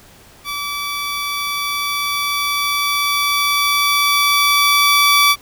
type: tone with level ramp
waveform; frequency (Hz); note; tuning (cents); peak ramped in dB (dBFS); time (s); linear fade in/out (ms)
15% pulse; 1153; D6; -32; -16 to -3; 0.44-5.36; 50
effects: pink hiss -45 dBFS RMS until 5.41 s